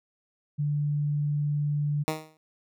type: tone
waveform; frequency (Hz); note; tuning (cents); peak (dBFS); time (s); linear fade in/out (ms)
sine; 146.83; D3; 0; -24; 0.58-2.04; 20
type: tone with exponential decay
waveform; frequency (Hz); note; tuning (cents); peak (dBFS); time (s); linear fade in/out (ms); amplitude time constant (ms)
10% pulse; 156.6; D#3; +11; -15; 2.08-2.37; 0; 61
effects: none